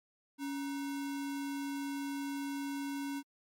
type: tone with sample-and-hold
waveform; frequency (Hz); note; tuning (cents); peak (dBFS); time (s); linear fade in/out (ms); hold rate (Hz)
sine; 280; C#4; +18; -35; 0.38-3.23; 50; 1225
effects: MP3 64 kbps